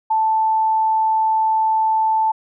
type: tone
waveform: sine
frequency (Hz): 880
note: A5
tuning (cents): 0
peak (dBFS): -14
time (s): 0.1-2.32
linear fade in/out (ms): 10
effects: none